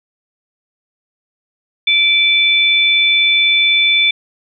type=tone pair together; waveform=sine; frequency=2336 / 3500 Hz; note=D7 / A7; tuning=-10 / -10 cents; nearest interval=perfect fifth; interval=700 cents; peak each=-12 dBFS; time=1.87-4.11 s; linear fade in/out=5 ms; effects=none